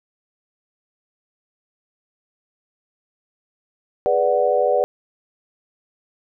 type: chord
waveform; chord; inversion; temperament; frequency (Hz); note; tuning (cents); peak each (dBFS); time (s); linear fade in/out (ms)
sine; G# half-diminished seventh; none; equal; 415.3 / 493.9 / 587.3 / 740; G#4 / B4 / D5 / F#5; 0 / 0 / 0 / 0; -24 / -19 / -19 / -22; 4.06-4.84; 0
effects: none